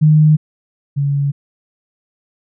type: tone pair in turn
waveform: sine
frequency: 153.5 / 141.37 Hz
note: D#3 / C#3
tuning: -23 / +34 cents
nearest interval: minor second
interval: 143 cents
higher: first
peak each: -6 / -13 dBFS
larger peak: first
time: 0.01-0.37 / 0.96-1.32 s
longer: neither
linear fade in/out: 20 ms
effects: none